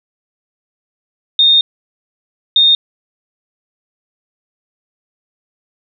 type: tone pair in turn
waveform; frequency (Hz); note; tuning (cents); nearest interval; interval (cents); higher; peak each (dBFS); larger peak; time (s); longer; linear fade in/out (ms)
sine; 3672 / 3672; A#7 / A#7; -27 / -27; unison; 0; neither; -6; neither; 1.39-1.61 / 2.56-2.75; first; 2
effects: none